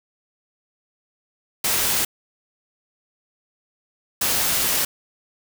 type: noise bursts at uneven times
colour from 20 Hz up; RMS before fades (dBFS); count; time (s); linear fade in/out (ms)
white; -21; 2; 1.64-2.05 / 4.21-4.85; 5
effects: none